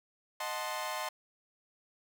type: chord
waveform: sawtooth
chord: D# diminished seventh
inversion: none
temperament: equal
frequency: 622.3 / 740 / 880 / 1046.5 Hz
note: D#5 / F#5 / A5 / C6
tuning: 0 / 0 / 0 / 0 cents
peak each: -37 / -39 / -37 / -35 dBFS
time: 0.4-1.09 s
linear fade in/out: 5 ms
effects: none